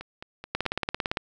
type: two click trains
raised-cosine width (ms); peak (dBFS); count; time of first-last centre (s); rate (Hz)
0.3; -22 / -10; 4 / 12; 0.01-0.655 / 0.55-1.171; 4.65 / 17.7
effects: none